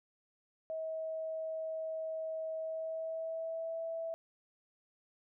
sine tone with pitch glide, 640 to 657.2 Hz, D#5 to E5, +49 to -5 cents, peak -36 dBFS, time 0.7-4.14 s, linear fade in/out 0 ms, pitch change +46 cents, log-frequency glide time 2.57-3.81 s, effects none

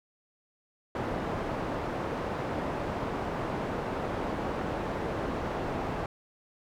white low-pass noise, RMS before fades -33 dBFS, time 0.95-6.06 s, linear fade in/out 2 ms, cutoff 780 Hz, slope 12 dB/octave, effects none

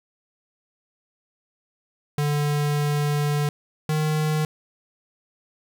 square tone pair in turn, 146.83 / 154.07 Hz, D3 / D#3, 0 / -17 cents, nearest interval minor second, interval 83 cents, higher second, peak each -21 dBFS, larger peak neither, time 2.18-3.49 / 3.89-4.45 s, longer first, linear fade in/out 2 ms, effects 9-bit

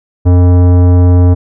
sine tone with tanh clipping, 89.1 Hz, F2, 35 cents sharp, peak -5 dBFS, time 0.25-1.35 s, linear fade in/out 20 ms, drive 16 dB, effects none

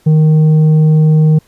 sine tone with tanh clipping, 155.56 Hz, D#3, in tune, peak -6 dBFS, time 0.06-1.39 s, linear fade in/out 10 ms, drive 5 dB, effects pink hiss -51 dBFS RMS until 1.47 s + resampled to 32000 Hz

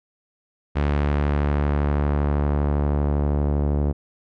sawtooth tone with low-pass filter sweep, 72.6 Hz, D2, 19 cents flat, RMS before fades -21 dBFS, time 0.75-3.93 s, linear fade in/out 20 ms, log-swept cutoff 2500 to 580 Hz, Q 0.83, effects none

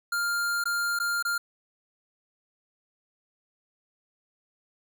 square tone with dropouts, 1400 Hz, F6, 4 cents sharp, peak -26 dBFS, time 0.12-1.38 s, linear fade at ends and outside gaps 5 ms, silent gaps 0.64-0.655 / 0.99-0.999 / 1.226-1.25 s, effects none

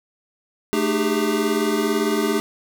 square tone cluster, 219.3 / 303.6 / 390.4 / 408.2 Hz, A3 / D#4 / G4 / G#4, -6 / -42 / -7 / -30 cents, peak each -25 dBFS, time 0.73-2.4 s, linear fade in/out 0 ms, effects none

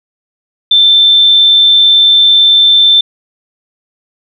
sine tone, 3551 Hz, A7, 15 cents sharp, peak -3 dBFS, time 0.71-3.01 s, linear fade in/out 5 ms, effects none

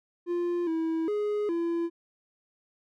triangle tone with pitch steps, 348.7 / 324.8 / 417.1 / 338.1 Hz, F4 / E4 / G#4 / E4, -3 / -26 / +7 / +44 cents, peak -24 dBFS, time 0.26-1.9 s, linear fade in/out 50 ms, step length 410 ms, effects none

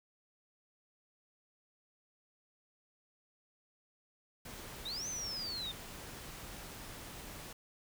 pink noise, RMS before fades -48 dBFS, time 4.45-7.53 s, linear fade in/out 5 ms
sine linear two-way sweep, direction up then down, 3570 to 6272 to 3570 Hz, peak -38 dBFS, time 4.85-5.72 s, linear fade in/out 10 ms, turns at 5.08 s
effects none

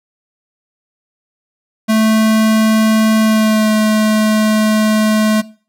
square tone with pitch glide, 219.2 to 215.6 Hz, A3 to A3, -6 to -35 cents, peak -10 dBFS, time 1.88-5.42 s, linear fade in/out 20 ms, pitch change -29 cents, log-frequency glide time 3.21-3.71 s, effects noise-tail reverb RT60 0.4 s tail -20 dB re dry

